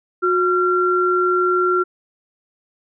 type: tone pair together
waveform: sine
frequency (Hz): 363.2 / 1369.9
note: F#4 / F6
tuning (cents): -32 / -34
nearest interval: octave + major seventh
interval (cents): 2298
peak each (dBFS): -17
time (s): 0.22-1.84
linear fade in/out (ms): 20
effects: none